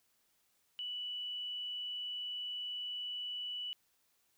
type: tone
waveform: sine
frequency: 2960 Hz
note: F#7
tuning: in tune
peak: -38 dBFS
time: 0.79-3.73 s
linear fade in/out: 0 ms
effects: white hiss -75 dBFS RMS until 4.37 s